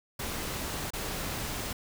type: noise with dropouts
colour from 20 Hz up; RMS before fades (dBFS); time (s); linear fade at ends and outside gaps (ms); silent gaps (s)
pink; -35; 0.19-1.73; 5; 0.905-0.934
effects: none